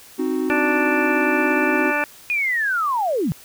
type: chord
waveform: triangle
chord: C diminished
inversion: none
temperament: equal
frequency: 261.6 / 311.1 / 370 Hz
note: C4 / Eb4 / Gb4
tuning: 0 / 0 / 0 cents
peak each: -22 dBFS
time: 0.18-1.92 s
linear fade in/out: 20 ms
type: harmonic tone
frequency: 293.9 Hz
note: D4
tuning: 1 cent sharp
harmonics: 1 / 2 / 3 / 4 / 5 / 6 / 8 / 9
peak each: -29 / -26 / -26 / -29 / -25 / -25 / -26 / -30 dBFS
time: 0.5-2.04 s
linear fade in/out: 0 ms
type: linear sweep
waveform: sine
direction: down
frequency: 2489 to 129.4 Hz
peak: -18 dBFS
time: 2.3-3.32 s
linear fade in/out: 0 ms
effects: white hiss -45 dBFS RMS until 3.44 s